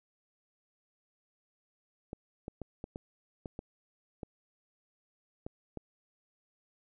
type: clicks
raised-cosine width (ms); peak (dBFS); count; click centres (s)
2; -26; 10; 2.131 / 2.481 / 2.617 / 2.841 / 2.959 / 3.458 / 3.591 / 4.232 / 5.465 / 5.773
effects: none